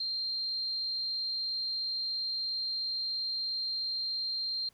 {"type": "tone with amplitude modulation", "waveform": "sine", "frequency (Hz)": 4179, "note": "C8", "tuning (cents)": -3, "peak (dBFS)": -30, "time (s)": [0, 4.69], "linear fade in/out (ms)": 5, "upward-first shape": "sine", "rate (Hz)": 285, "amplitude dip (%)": 25, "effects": ["pink hiss -67 dBFS RMS until 4.73 s"]}